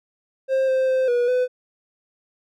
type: tone with pitch steps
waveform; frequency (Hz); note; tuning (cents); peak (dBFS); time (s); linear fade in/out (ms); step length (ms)
triangle; 530 / 523 / 520 / 484.1 / 502; C5 / C5 / C5 / B4 / B4; +22 / -1 / -11 / -35 / +28; -15; 0.48-1.48; 50; 200
effects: none